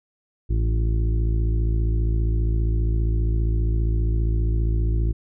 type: harmonic tone with a mistuned harmonic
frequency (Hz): 55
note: A1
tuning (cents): 0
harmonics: 1 / 2 / 3 / 4 / 5 / 6 / 7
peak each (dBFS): -19 / -25 / -37 / -40 / -44 / -35 / -41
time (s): 0.49-5.13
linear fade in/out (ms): 20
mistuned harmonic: 3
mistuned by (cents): +25
effects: none